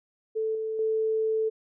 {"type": "tone with level steps", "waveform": "sine", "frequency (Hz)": 440, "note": "A4", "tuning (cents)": 0, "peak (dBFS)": [-25, -28, -23], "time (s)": [0.35, 1.5], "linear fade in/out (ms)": 20, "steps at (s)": [0.55, 0.79], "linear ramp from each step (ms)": 2, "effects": []}